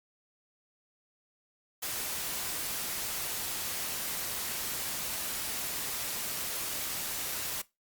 white noise, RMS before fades -35 dBFS, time 1.82-7.62 s, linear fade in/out 10 ms, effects noise-tail reverb RT60 0.2 s tail -19 dB re dry + Opus 48 kbps

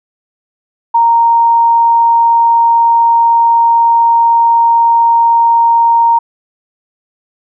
sine tone, 929 Hz, A#5, 6 cents flat, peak -5 dBFS, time 0.94-6.19 s, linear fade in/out 10 ms, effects none

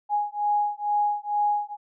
sine beating tone pair, 828 / 830.2 Hz, G#5 / G#5, -5 / -1 cents, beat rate 2.2 Hz, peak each -25 dBFS, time 0.09-1.77 s, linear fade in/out 50 ms, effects none

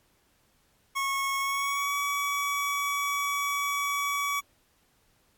25% pulse tone with pitch glide, 1096 to 1136.6 Hz, C#6 to C#6, -20 to +43 cents, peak -23 dBFS, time 0.95-4.41 s, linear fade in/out 20 ms, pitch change +63 cents, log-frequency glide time 1.39-1.95 s, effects pink hiss -67 dBFS RMS until 5.37 s + AAC 64 kbps

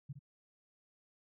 sine tone with echo, 140.1 Hz, C#3, 19 cents sharp, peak -40 dBFS, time 0.09-0.13 s, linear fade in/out 10 ms, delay 63 ms, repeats 1, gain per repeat -7 dB, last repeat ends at 0.193 s, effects none

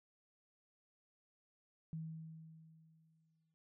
sine tone with exponential decay, 160.4 Hz, E3, 47 cents flat, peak -40 dBFS, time 1.93-3.54 s, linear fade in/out 0 ms, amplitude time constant 350 ms, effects none

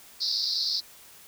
white band-pass noise, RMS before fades -28 dBFS, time 0.2-0.81 s, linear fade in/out 20 ms, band 4000 to 5200 Hz, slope 96 dB/octave, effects white hiss -51 dBFS RMS until 1.27 s

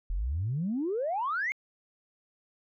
sine exponential sweep, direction up, 38.89 to 2217 Hz, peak -27 dBFS, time 0.1-1.52 s, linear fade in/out 0 ms, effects tanh soft clip ceiling -23 dBFS

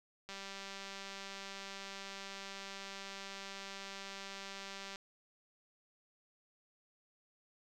click train, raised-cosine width 0.2 ms, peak -29 dBFS, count 916, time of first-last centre 0.29-4.958 s, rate 196 Hz, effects none

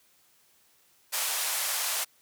white band-pass noise, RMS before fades -30 dBFS, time 1.12-2.05 s, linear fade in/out 20 ms, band 590 to 14000 Hz, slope 24 dB/octave, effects white hiss -64 dBFS RMS until 2.21 s + high-pass 60 Hz 12 dB/octave

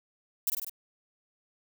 violet noise with echo, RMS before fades -27 dBFS, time 0.47-0.5 s, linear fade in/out 2 ms, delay 49 ms, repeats 4, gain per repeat -3 dB, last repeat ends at 0.696 s, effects none

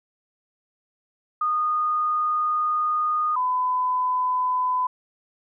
sine tone pair in turn, 1230 / 1006 Hz, D#6 / B5, -20 / +32 cents, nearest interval minor third, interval 348 cents, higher first, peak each -20 dBFS, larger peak neither, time 1.41-3.36 / 3.36-4.87 s, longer first, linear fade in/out 5 ms, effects none

